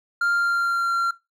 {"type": "tone with pitch glide", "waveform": "triangle", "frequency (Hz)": [1396.9, 1374.5], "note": ["F6", "F6"], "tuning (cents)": [0, -28], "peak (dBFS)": -17, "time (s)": [0.21, 1.11], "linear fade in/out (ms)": 5, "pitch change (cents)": -28, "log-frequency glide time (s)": [0.32, 0.94], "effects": ["noise-tail reverb RT60 0.2 s tail -17 dB re dry"]}